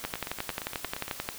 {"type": "two click trains", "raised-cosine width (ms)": 0.3, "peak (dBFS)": [-19, -14], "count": [10, 15], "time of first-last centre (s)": [[0.04, 1.08], [0.05, 1.289]], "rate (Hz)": [8.65, 11.3], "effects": ["white hiss -43 dBFS RMS until 1.38 s"]}